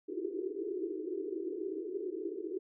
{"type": "band-pass noise", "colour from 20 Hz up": "white", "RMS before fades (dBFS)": -38, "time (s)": [0.08, 2.59], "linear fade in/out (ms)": 20, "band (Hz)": [320, 420], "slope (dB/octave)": 96, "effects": []}